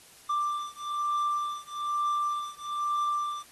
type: beating tone pair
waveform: triangle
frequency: 1180 / 1181.1 Hz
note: D6 / D6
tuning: +8 / +9 cents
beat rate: 1.1 Hz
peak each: -29 dBFS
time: 0.29-3.43 s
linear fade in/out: 10 ms
effects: white hiss -54 dBFS RMS until 3.51 s + AAC 32 kbps